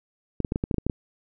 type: clicks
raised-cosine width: 3 ms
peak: -12 dBFS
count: 10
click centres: 0.403 / 0.448 / 0.521 / 0.559 / 0.639 / 0.712 / 0.743 / 0.783 / 0.866 / 0.898 s
effects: none